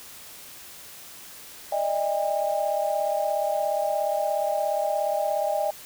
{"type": "tone cluster", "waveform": "sine", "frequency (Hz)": [597, 634, 805], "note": ["D5", "D#5", "G5"], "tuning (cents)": [28, 32, 46], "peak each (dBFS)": -27, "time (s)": [1.72, 5.71], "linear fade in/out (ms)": 5, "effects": ["white hiss -44 dBFS RMS until 5.85 s"]}